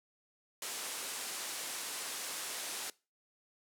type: low-pass noise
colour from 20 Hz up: white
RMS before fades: -41 dBFS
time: 0.62-2.9 s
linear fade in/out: 2 ms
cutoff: 11000 Hz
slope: 24 dB/octave
effects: noise-tail reverb RT60 0.3 s tail -22 dB re dry + high-pass 300 Hz 12 dB/octave